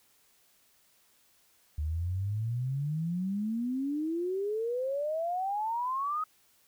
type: exponential sweep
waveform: sine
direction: up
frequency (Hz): 73.42 to 1275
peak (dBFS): -29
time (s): 1.78-6.24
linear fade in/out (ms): 5
effects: white hiss -66 dBFS RMS until 6.67 s